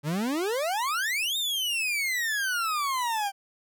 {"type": "exponential two-way sweep", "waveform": "40% pulse", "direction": "up then down", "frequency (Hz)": [138.59, 3729, 775], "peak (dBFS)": -25, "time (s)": [0.03, 3.32], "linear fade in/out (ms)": 50, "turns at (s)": 1.37, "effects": []}